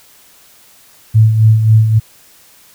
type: tone with tremolo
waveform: sine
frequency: 110 Hz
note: A2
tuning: in tune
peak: -3 dBFS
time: 1.14-2 s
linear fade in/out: 20 ms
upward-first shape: sine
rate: 3.7 Hz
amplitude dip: 55%
effects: white hiss -45 dBFS RMS until 2.74 s